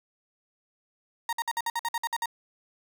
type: tone bursts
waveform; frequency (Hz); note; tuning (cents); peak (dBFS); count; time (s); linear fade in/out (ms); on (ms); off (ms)
35% pulse; 932.3; A#5; 0; -25; 11; 1.29-2.258; 2; 38; 55
effects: none